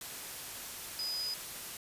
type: tone in noise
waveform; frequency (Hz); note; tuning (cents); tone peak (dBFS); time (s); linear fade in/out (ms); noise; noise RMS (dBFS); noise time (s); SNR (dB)
sine; 4978; D#8; 0; -34; 0.99-1.34; 2; white; -43; 0.01-1.77; +6
effects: resampled to 32000 Hz